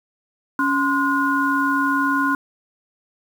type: tone cluster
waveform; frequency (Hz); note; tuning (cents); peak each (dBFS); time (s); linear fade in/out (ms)
sine; 279.4 / 1040 / 1445; C#4 / C6 / F#6; +14 / -11 / -41; -21; 0.59-2.35; 2
effects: 7-bit